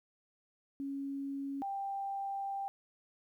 sine tone pair in turn, 276.7 / 789 Hz, C#4 / G5, -3 / +11 cents, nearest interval octave + tritone, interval 1814 cents, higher second, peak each -36 / -35 dBFS, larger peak second, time 0.8-1.62 / 1.62-2.68 s, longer second, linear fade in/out 0 ms, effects 12-bit

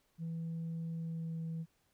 sine tone with pitch glide, 164.8 to 163.19 Hz, E3 to E3, 0 to -17 cents, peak -35 dBFS, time 0.18-1.66 s, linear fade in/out 50 ms, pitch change -17 cents, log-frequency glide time 0.91-1.44 s, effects tanh soft clip ceiling -35 dBFS + pink hiss -75 dBFS RMS until 1.93 s

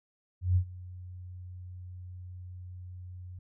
sine tone with ADSR envelope, 90.5 Hz, F#2, 38 cents flat, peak -20 dBFS, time 0.41-3.39 s, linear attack 150 ms, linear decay 82 ms, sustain -21 dB, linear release 5 ms, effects none

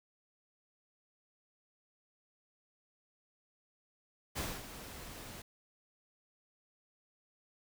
pink noise with ADSR envelope, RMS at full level -37 dBFS, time 4.35-5.42 s, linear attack 27 ms, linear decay 240 ms, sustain -11 dB, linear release 5 ms, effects none

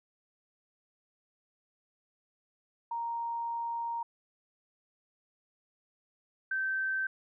sine tone pair in turn, 932.3 / 1550.6 Hz, A#5 / G6, 0 / -19 cents, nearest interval major sixth, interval 881 cents, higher second, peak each -32 / -29 dBFS, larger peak second, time 2.91-4.03 / 6.51-7.07 s, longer first, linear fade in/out 5 ms, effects none

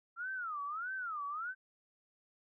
sine tone with vibrato, 1327 Hz, E6, 11 cents sharp, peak -37 dBFS, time 0.16-1.55 s, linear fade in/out 50 ms, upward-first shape sine, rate 1.6 Hz, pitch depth 270 cents each way, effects none

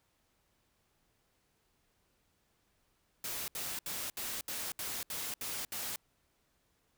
white noise bursts, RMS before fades -39 dBFS, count 9, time 3.24-5.96 s, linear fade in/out 2 ms, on 240 ms, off 70 ms, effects pink hiss -75 dBFS RMS until 6.97 s

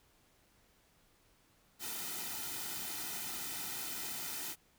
white noise with comb filter, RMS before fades -41 dBFS, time 1.79-4.56 s, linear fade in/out 50 ms, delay 1.8 ms, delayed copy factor -0.7, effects pink hiss -69 dBFS RMS until 4.78 s

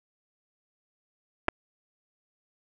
clicks, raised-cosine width 0.5 ms, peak -9 dBFS, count 2, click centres 1.483 / 1.486 s, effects none

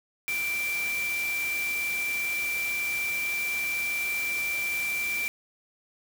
sine tone in noise, 2349 Hz, D7, in tune, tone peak -27 dBFS, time 0.28-5.28 s, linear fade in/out 0 ms, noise white, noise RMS -37 dBFS, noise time 0.28-5.28 s, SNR +7 dB, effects none

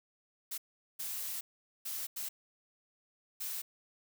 blue noise bursts at uneven times, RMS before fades -39 dBFS, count 5, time 0.51-0.58 / 0.99-1.41 / 1.85-2.07 / 2.16-2.29 / 3.4-3.62 s, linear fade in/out 10 ms, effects none

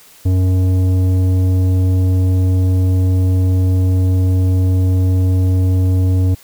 sine tone with tanh clipping, 92.5 Hz, F#2, in tune, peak -12 dBFS, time 0.25-6.35 s, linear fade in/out 10 ms, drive 11 dB, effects white hiss -44 dBFS RMS until 6.43 s

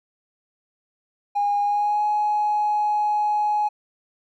triangle tone with pitch glide, 817 to 839.5 Hz, G#5 to G#5, -29 to +18 cents, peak -15 dBFS, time 1.35-3.69 s, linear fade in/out 20 ms, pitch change +47 cents, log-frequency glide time 1.62-2.04 s, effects tanh soft clip ceiling -16 dBFS

